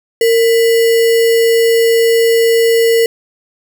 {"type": "tone with sample-and-hold", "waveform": "sine", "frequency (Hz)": 459, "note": "A#4", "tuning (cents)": -27, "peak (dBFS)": -7, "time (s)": [0.21, 3.06], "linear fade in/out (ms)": 2, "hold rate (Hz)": 2450, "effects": []}